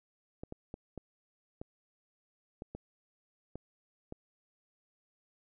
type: clicks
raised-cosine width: 2 ms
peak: -28 dBFS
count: 9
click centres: 0.435 / 0.524 / 0.741 / 0.977 / 1.615 / 2.621 / 2.75 / 3.556 / 4.124 s
effects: none